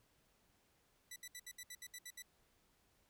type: tone bursts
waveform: 10% pulse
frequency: 1975.5 Hz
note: B6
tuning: in tune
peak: -39 dBFS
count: 10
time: 1.11-2.223 s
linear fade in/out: 5 ms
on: 51 ms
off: 67 ms
effects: pink hiss -75 dBFS RMS until 3.09 s